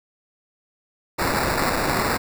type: noise with sample-and-hold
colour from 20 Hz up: blue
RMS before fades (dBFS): -22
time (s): 1.18-2.18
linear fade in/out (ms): 20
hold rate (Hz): 3150
effects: none